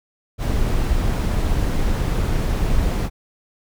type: noise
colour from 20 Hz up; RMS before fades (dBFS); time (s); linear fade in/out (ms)
brown; -19; 0.38-3.1; 50
effects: none